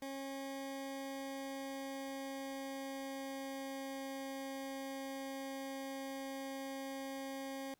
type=tone with pitch glide; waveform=20% pulse; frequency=272.3 to 270.4 Hz; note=C#4 to C#4; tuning=-31 to -43 cents; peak=-37 dBFS; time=0.02-7.74 s; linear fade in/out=2 ms; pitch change=-12 cents; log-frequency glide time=0.23-4.11 s; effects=pink hiss -75 dBFS RMS until 7.79 s